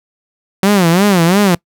sawtooth tone with vibrato, 185 Hz, F#3, in tune, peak -4 dBFS, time 0.63-1.55 s, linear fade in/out 2 ms, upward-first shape sine, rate 2.9 Hz, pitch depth 200 cents each way, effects noise-tail reverb RT60 0.1 s tail -24 dB re dry

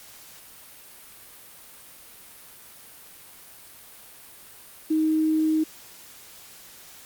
sine tone with quantisation, 313.7 Hz, D#4, 14 cents sharp, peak -19 dBFS, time 4.9-5.64 s, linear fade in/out 10 ms, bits 8, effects white hiss -47 dBFS RMS until 7.05 s + Opus 48 kbps

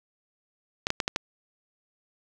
clicks, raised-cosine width 0.2 ms, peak -8 dBFS, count 5, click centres 0.869 / 0.904 / 1.002 / 1.079 / 1.161 s, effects none

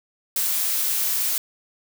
blue noise, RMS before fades -23 dBFS, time 0.36-1.38 s, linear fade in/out 2 ms, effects none

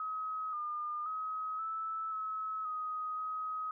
sine tone with pitch steps, 1272 / 1210 / 1271 / 1311 / 1289 / 1254 / 1264 Hz, D#6 / D#6 / D#6 / E6 / E6 / D#6 / D#6, +38 / -49 / +36 / -10 / -39 / +13 / +27 cents, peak -35 dBFS, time 0-3.71 s, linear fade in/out 2 ms, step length 530 ms, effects none

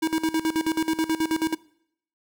square tone with tremolo, 320 Hz, D#4, 49 cents sharp, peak -21 dBFS, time 0.02-1.55 s, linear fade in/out 10 ms, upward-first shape square, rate 9.3 Hz, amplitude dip 80%, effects noise-tail reverb RT60 0.7 s tail -22 dB re dry

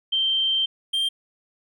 sine / triangle tone pair in turn, 3136 / 3174 Hz, G7 / G7, 0 / +21 cents, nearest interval unison, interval 21 cents, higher second, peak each -19 dBFS, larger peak neither, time 0.12-0.66 / 0.93-1.09 s, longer first, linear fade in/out 10 ms, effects none

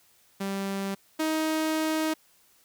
sawtooth tone pair in turn, 196 / 314.7 Hz, G3 / D#4, 0 / +20 cents, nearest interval minor sixth, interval 820 cents, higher second, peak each -25 / -21 dBFS, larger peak second, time 0.4-0.95 / 1.19-2.14 s, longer second, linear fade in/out 10 ms, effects white hiss -62 dBFS RMS until 2.64 s

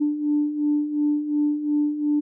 sine beating tone pair, 293.7 / 296.5 Hz, D4 / D4, 0 / +17 cents, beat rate 2.8 Hz, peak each -26 / -20 dBFS, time 0-2.21 s, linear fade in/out 20 ms, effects tanh soft clip ceiling -12 dBFS

